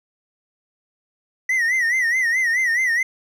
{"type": "tone with vibrato", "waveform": "triangle", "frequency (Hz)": 1949, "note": "B6", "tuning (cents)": -23, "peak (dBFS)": -15, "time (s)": [1.49, 3.03], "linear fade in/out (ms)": 5, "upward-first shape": "sine", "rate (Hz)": 4.7, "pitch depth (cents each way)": 120, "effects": []}